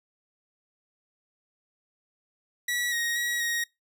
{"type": "tone with pitch steps", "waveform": "sawtooth", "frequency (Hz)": [1937, 1877, 1912, 1880], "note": ["B6", "A#6", "A#6", "A#6"], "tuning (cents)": [-34, 11, 43, 14], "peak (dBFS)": -23, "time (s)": [2.68, 3.64], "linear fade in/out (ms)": 5, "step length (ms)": 240, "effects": ["noise-tail reverb RT60 0.2 s tail -24 dB re dry"]}